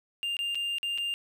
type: tone with dropouts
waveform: triangle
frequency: 2800 Hz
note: F7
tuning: 4 cents sharp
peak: -27 dBFS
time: 0.23-1.14 s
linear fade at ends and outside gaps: 0 ms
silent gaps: 0.368-0.39 / 0.547-0.554 / 0.784-0.83 / 0.977-0.983 s
effects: none